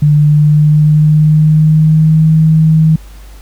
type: tone with pitch glide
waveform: sine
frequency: 148.5 to 158.24 Hz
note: D3 to D#3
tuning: +20 to +30 cents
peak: -4 dBFS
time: 0.02-2.96 s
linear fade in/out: 5 ms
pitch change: +110 cents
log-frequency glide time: 0.15-2.29 s
effects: added 50 Hz sine -30 dBFS peak until 3.41 s + pink hiss -42 dBFS RMS until 3.41 s